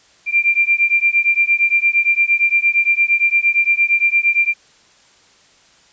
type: beating tone pair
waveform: sine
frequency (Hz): 2370 / 2378.7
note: D7 / D7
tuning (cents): +15 / +22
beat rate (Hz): 8.7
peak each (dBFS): -15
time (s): 0.26-4.54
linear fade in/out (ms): 50
effects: white hiss -51 dBFS RMS until 5.92 s + resampled to 16000 Hz